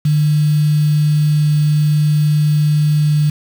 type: tone with quantisation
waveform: sine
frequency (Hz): 150.1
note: D3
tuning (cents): +38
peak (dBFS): -10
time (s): 0.05-3.3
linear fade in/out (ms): 5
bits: 5
effects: none